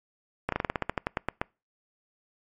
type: slowing click train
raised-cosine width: 0.5 ms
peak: -11 dBFS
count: 14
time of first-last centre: 0.49-1.415 s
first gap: 33 ms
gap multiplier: 1.12
effects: noise-tail reverb RT60 0.3 s tail -26 dB re dry + MP3 48 kbps